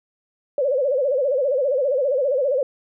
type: tone with vibrato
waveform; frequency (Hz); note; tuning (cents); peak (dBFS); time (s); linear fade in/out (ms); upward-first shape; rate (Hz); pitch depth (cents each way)
sine; 541; C#5; -42; -17; 0.58-2.63; 2; sine; 15; 150
effects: none